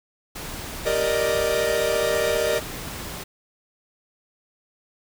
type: noise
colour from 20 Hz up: pink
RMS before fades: -34 dBFS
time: 0.35-3.24 s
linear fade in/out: 10 ms
type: chord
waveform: 45% pulse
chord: Eb major seventh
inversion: first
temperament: equal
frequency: 392 / 466.2 / 587.3 / 622.3 Hz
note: G4 / Bb4 / D5 / Eb5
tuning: 0 / 0 / 0 / 0 cents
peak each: -30 / -25 / -26 / -25 dBFS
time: 0.85-2.6 s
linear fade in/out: 20 ms
effects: none